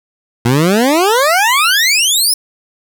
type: exponential sweep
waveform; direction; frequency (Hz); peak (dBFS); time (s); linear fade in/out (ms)
20% pulse; up; 113.9 to 5380; -4; 0.45-2.34; 5
effects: none